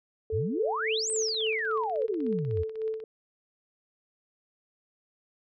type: tone with tremolo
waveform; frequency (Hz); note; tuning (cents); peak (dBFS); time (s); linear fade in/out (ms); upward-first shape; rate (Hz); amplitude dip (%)
sine; 440; A4; 0; -26; 0.3-3.04; 2; triangle; 3.6; 80
type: exponential two-way sweep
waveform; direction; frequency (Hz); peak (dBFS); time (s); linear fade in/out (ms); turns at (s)
sine; up then down; 77.78 to 8580 to 77.78; -28; 0.32-2.64; 20; 1.11
type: click train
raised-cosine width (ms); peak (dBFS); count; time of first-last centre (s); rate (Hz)
0.3; -36; 32; 1.1-3.002; 16.3
effects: none